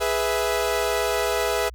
sawtooth chord, E major, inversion first, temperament equal with one note detuned, 415.3 / 493.9 / 657 Hz, G#4 / B4 / E5, 0 / 0 / -6 cents, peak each -22 / -22 / -22 dBFS, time 0-1.7 s, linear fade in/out 20 ms, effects added 60 Hz sine -38 dBFS peak until 1.74 s

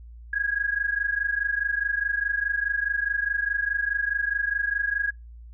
sine tone pair together, 1636.4 / 1661.2 Hz, G#6 / G#6, -26 / 0 cents, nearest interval unison, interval 26 cents, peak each -26 dBFS, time 0.33-5.11 s, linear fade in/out 5 ms, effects noise-tail reverb RT60 0.2 s tail -24 dB re dry + added 58 Hz sine -41 dBFS peak until 5.53 s

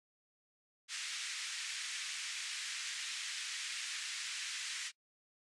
pink band-pass noise, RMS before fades -42 dBFS, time 0.88-4.92 s, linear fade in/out 50 ms, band 1800 to 8300 Hz, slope 24 dB/octave, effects noise-tail reverb RT60 0.1 s tail -24 dB re dry + resampled to 24000 Hz

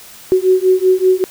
sine beating tone pair, 370 / 375.2 Hz, F#4 / F#4, 0 / +24 cents, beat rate 5.2 Hz, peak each -12 dBFS, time 0.32-1.24 s, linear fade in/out 0 ms, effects white hiss -38 dBFS RMS until 1.3 s

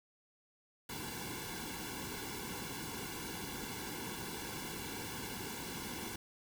pink noise with comb filter, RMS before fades -43 dBFS, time 0.89-6.16 s, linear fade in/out 5 ms, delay 1.6 ms, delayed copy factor -0.9, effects none

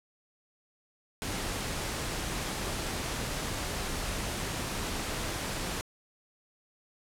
pink noise, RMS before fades -34 dBFS, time 1.22-5.81 s, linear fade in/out 0 ms, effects low-pass 11000 Hz 12 dB/octave

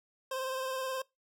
25% pulse tone with vibrato, 523.3 Hz, C5, in tune, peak -30 dBFS, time 0.31-1.02 s, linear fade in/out 5 ms, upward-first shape sine, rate 19 Hz, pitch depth 27 cents each way, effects noise-tail reverb RT60 0.2 s tail -23 dB re dry

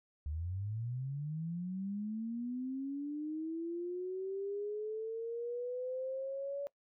sine linear sweep, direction up, 71.6 to 570 Hz, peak -36 dBFS, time 0.26-6.67 s, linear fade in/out 0 ms, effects noise-tail reverb RT60 0.1 s tail -21 dB re dry

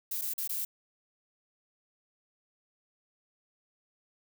violet noise with dropouts, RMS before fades -34 dBFS, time 0.11-0.65 s, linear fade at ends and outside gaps 5 ms, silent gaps 0.214-0.218 / 0.337-0.379 / 0.476-0.493 s, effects none

